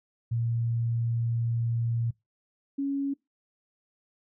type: tone pair in turn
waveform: sine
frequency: 116.54 / 277.9 Hz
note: A#2 / C#4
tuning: 0 / +4 cents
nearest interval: octave + minor third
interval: 1504 cents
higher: second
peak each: -25 / -26 dBFS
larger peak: first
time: 0.31-2.11 / 2.78-3.14 s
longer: first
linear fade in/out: 10 ms
effects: noise-tail reverb RT60 0.2 s tail -23 dB re dry